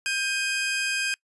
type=tone pair together; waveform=sawtooth; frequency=1590 / 2506 Hz; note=G6 / D#7; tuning=+24 / +12 cents; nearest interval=minor sixth; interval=788 cents; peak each=-24 dBFS; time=0.06-1.14 s; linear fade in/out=0 ms; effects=noise-tail reverb RT60 0.1 s tail -25 dB re dry + resampled to 24000 Hz